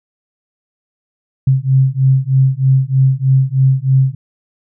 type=beating tone pair; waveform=sine; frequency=131.4 / 134.6 Hz; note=C3 / C3; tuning=+8 / +49 cents; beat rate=3.2 Hz; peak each=-12 dBFS; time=1.47-4.15 s; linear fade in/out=5 ms; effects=none